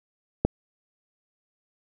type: click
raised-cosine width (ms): 2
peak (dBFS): -6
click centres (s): 0.45
effects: none